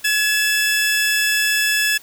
sawtooth tone pair together, 1699.1 / 2637 Hz, G#6 / E7, +39 / 0 cents, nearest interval minor sixth, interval 761 cents, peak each -14 / -17 dBFS, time 0.04-1.98 s, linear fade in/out 10 ms, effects white hiss -45 dBFS RMS until 2.02 s

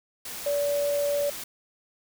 sine tone in noise, 575 Hz, D5, 37 cents flat, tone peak -23 dBFS, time 0.46-1.3 s, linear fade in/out 5 ms, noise white, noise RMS -37 dBFS, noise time 0.25-1.44 s, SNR +11 dB, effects none

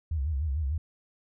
sine tone with vibrato, 73.42 Hz, D2, in tune, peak -26 dBFS, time 0.11-0.78 s, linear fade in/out 5 ms, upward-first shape sine, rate 6.7 Hz, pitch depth 190 cents each way, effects none

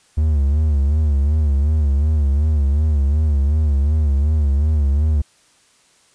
triangle tone with vibrato, 73.42 Hz, D2, in tune, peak -11 dBFS, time 0.17-5.22 s, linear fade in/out 10 ms, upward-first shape sine, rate 2.7 Hz, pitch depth 110 cents each way, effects white hiss -55 dBFS RMS until 6.14 s + resampled to 22050 Hz

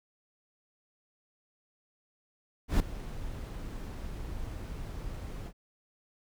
brown noise with ADSR envelope, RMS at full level -22 dBFS, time 2.68-5.53 s, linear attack 120 ms, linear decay 3 ms, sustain -17 dB, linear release 64 ms, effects none

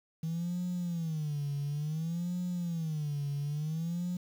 triangle tone with vibrato, 159.4 Hz, D#3, 42 cents sharp, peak -28 dBFS, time 0.23-4.17 s, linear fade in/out 5 ms, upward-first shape sine, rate 0.57 Hz, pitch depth 200 cents each way, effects tanh soft clip ceiling -28 dBFS + 9-bit

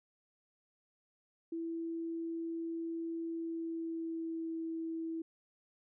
sine tone with pitch glide, 331 to 326.6 Hz, E4 to E4, +7 to -16 cents, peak -36 dBFS, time 1.52-5.22 s, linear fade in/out 5 ms, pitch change -23 cents, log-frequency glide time 3.27-4.56 s, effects none

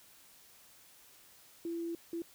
sine tone bursts at uneven times, 336.6 Hz, E4, 36 cents sharp, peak -35 dBFS, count 2, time 1.65-1.95 / 2.13-2.22 s, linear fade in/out 2 ms, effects white hiss -60 dBFS RMS until 2.34 s

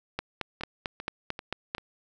two click trains, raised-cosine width 0.3 ms, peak -14 / -21 dBFS, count 8 / 4, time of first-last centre 0.19-1.749 / 0.61-1.782 s, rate 4.49 / 2.56 Hz, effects none

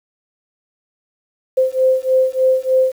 sine beating tone pair, 518 / 521.3 Hz, C5 / C5, -17 / -6 cents, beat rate 3.3 Hz, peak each -15 dBFS, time 1.57-2.92 s, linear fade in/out 10 ms, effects 7-bit

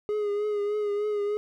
triangle tone with vibrato, 415.3 Hz, G#4, in tune, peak -23 dBFS, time 0.09-1.37 s, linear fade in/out 0 ms, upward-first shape triangle, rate 3.3 Hz, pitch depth 42 cents each way, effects none

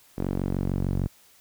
sawtooth tone with band-pass filter sweep, 46.66 Hz, F#1, 15 cents sharp, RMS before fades -27 dBFS, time 0.17-1.08 s, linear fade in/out 20 ms, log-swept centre 280 to 140 Hz, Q 0.88, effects white hiss -57 dBFS RMS until 1.4 s

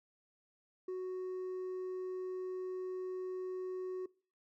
triangle tone with hard clipping, 370 Hz, F#4, in tune, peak -36 dBFS, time 0.88-4.06 s, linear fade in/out 5 ms, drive 1 dB, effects noise-tail reverb RT60 0.4 s tail -23 dB re dry

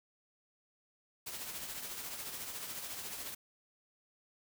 white noise with tremolo, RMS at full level -41 dBFS, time 1.26-3.35 s, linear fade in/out 10 ms, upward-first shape triangle, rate 14 Hz, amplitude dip 50%, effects none

